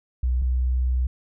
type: tone pair in turn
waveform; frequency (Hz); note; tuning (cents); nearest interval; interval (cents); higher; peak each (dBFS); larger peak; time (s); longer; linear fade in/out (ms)
sine; 62.3 / 62.88; B1 / B1; +16 / +32; unison; 16; second; -19; neither; 0.23-0.42 / 0.42-1.07; second; 5
effects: none